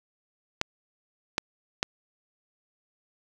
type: clicks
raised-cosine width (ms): 0.2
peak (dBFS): -7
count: 3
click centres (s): 0.614 / 1.381 / 1.829
effects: none